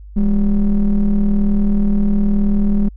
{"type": "ring-modulated tone", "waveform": "triangle", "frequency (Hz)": 92.5, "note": "F#2", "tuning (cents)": 0, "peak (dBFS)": -6, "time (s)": [0.16, 2.89], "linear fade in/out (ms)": 10, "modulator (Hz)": 112, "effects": ["added 50 Hz sine -33 dBFS peak until 2.96 s"]}